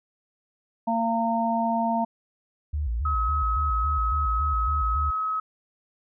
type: harmonic tone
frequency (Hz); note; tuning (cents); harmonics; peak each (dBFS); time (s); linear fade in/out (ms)
228.9; A#3; -31; 1 / 3 / 4; -26 / -26 / -26; 0.87-2.05; 10
type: tone with vibrato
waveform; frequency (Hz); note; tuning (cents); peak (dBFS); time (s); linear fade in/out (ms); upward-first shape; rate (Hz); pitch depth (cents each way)
sine; 65.41; C2; 0; -24; 2.73-5.11; 10; square; 3.6; 220
type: tone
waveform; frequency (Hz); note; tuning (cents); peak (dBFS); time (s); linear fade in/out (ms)
sine; 1279; D#6; +47; -24; 3.05-5.4; 5
effects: none